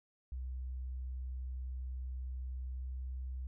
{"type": "tone with pitch glide", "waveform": "sine", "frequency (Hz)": [63.7, 64.25], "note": ["C2", "C2"], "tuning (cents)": [-46, -31], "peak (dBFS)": -38, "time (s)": [0.32, 3.47], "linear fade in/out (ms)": 0, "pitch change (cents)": 15, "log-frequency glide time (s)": [2.69, 2.98], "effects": []}